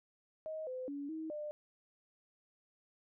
sine tone with pitch steps, 629 / 511 / 284.3 / 317.7 / 599 Hz, D#5 / C5 / C#4 / D#4 / D5, +19 / -41 / +44 / +36 / +34 cents, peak -39 dBFS, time 0.46-1.51 s, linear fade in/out 0 ms, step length 210 ms, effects none

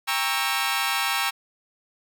15% pulse chord, G diminished seventh, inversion none, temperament equal with one note detuned, 796.3 / 932.3 / 1108.7 / 1318.5 Hz, G5 / Bb5 / Db6 / Fb6, +27 / 0 / 0 / 0 cents, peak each -22 dBFS, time 0.07-1.31 s, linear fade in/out 20 ms, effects none

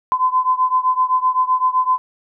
sine beating tone pair, 1018 / 1025.8 Hz, C6 / C6, -48 / -35 cents, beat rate 7.8 Hz, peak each -16 / -18 dBFS, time 0.12-1.98 s, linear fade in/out 0 ms, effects none

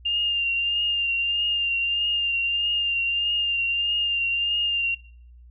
sine tone with vibrato, 2800 Hz, F7, 4 cents sharp, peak -21 dBFS, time 0.05-4.95 s, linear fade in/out 10 ms, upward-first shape triangle, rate 1.6 Hz, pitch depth 32 cents each way, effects noise-tail reverb RT60 0.6 s tail -23 dB re dry + added 60 Hz sine -45 dBFS peak until 5.5 s

